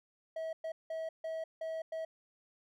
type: tone bursts at uneven times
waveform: triangle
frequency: 645 Hz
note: E5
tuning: 38 cents flat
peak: -34 dBFS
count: 6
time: 0.36-0.53 / 0.64-0.72 / 0.9-1.09 / 1.24-1.44 / 1.61-1.82 / 1.92-2.05 s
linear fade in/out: 5 ms
effects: none